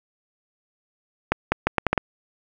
accelerating click train, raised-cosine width 0.5 ms, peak -3 dBFS, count 7, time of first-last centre 1.32-1.978 s, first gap 200 ms, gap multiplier 0.75, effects none

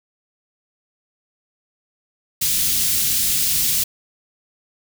white band-stop noise, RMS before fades -19 dBFS, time 2.41-3.84 s, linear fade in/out 10 ms, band 190 to 3300 Hz, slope 12 dB/octave, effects none

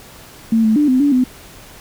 sine tone with pitch steps, 225.4 / 218.9 / 296 / 256.5 / 287.1 / 253.4 Hz, A3 / A3 / D4 / C4 / D4 / B3, +42 / -9 / +14 / -34 / -39 / +45 cents, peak -10 dBFS, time 0.52-1.24 s, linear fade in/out 5 ms, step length 120 ms, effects pink hiss -40 dBFS RMS until 1.8 s

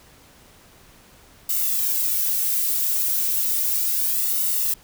violet noise with flanger, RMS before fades -22 dBFS, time 1.49-4.74 s, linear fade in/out 5 ms, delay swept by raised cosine 1.2 to 3 ms, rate 0.34 Hz, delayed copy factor -0.85, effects pink hiss -51 dBFS RMS until 4.83 s

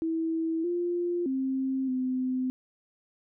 sine tone with pitch steps, 325.4 / 349.3 / 264.9 / 256.6 Hz, E4 / F4 / C4 / C4, -22 / 0 / +22 / -34 cents, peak -26 dBFS, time 0.02-2.5 s, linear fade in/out 0 ms, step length 620 ms, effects none

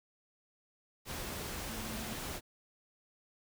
sine tone in noise, 220 Hz, A3, in tune, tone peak -44 dBFS, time 1.68-2.17 s, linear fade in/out 50 ms, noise pink, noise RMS -41 dBFS, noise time 1.05-2.41 s, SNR -6 dB, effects none

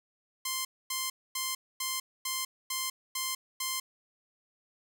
5% pulse tone bursts, 1046.5 Hz, C6, in tune, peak -19 dBFS, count 8, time 0.45-3.8 s, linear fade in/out 5 ms, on 200 ms, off 250 ms, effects none

